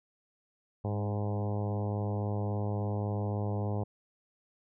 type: harmonic tone with a mistuned harmonic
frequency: 103.6 Hz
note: G#2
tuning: 4 cents flat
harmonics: 1 / 2 / 3 / 4 / 5 / 6 / 7 / 8 / 9 / 10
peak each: -31 / -38 / -43 / -41 / -42 / -45 / -45 / -46 / -50 / -54 dBFS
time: 0.84-3.84 s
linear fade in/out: 10 ms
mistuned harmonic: 2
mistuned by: -23 cents
effects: none